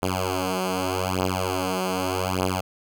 5% pulse beating tone pair, 92.5 / 93.33 Hz, F#2 / F#2, 0 / +15 cents, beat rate 0.83 Hz, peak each -15 dBFS, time 0.02-2.61 s, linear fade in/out 10 ms, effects none

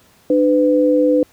sine tone pair together, 299.3 / 503 Hz, D4 / B4, +33 / +32 cents, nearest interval major sixth, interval 899 cents, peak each -14 / -13 dBFS, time 0.3-1.23 s, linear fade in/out 2 ms, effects pink hiss -52 dBFS RMS until 1.32 s + high-pass 60 Hz 12 dB/octave

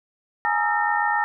sine tone cluster, 838 / 926 / 1263 / 1349 / 1824 Hz, G#5 / A#5 / D#6 / E6 / A#6, +15 / -12 / +26 / +40 / -38 cents, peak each -23 / -26 / -31 / -29 / -24 dBFS, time 0.45-1.24 s, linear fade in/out 0 ms, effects none

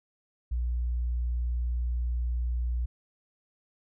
sine tone, 60.1 Hz, B1, 46 cents flat, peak -25 dBFS, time 0.51-2.86 s, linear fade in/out 10 ms, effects tanh soft clip ceiling -23 dBFS

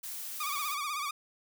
blue noise, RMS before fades -40 dBFS, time 0.03-0.75 s, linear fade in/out 10 ms
sawtooth tone with vibrato, 1174.7 Hz, D6, in tune, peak -29 dBFS, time 0.4-1.11 s, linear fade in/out 5 ms, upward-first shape sine, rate 16 Hz, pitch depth 89 cents each way
effects none

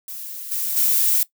violet noise with level steps, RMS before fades -33 / -24 / -18 dBFS, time 0.08-1.23 s, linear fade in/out 2 ms, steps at 0.51 / 0.76 s, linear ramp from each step 10 ms, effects noise-tail reverb RT60 0.1 s tail -18 dB re dry

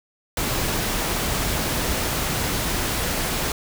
pink noise, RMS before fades -24 dBFS, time 0.37-3.52 s, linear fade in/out 2 ms, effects none

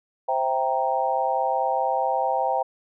sine chord, C dominant seventh, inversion none, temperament equal, 523.3 / 659.3 / 784 / 932.3 Hz, C5 / E5 / G5 / Bb5, 0 / 0 / 0 / 0 cents, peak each -27 / -28 / -24 / -27 dBFS, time 0.28-2.63 s, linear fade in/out 10 ms, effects none

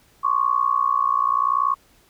sine tone with amplitude modulation, 1108.7 Hz, C#6, in tune, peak -13 dBFS, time 0.23-1.75 s, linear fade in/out 20 ms, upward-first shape sine, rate 60.6 Hz, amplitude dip 95%, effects pink hiss -57 dBFS RMS until 2.09 s

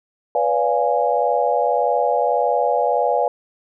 sine chord, B diminished seventh, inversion none, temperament equal with one note detuned, 493.9 / 575.6 / 698.5 / 830.6 Hz, B4 / D5 / F5 / Ab5, 0 / -35 / 0 / 0 cents, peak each -21 dBFS, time 0.35-3.28 s, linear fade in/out 2 ms, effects none

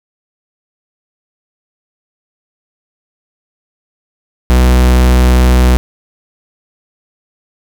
45% pulse tone, 62.5 Hz, B1, 21 cents sharp, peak -5 dBFS, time 4.5-5.77 s, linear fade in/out 0 ms, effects none

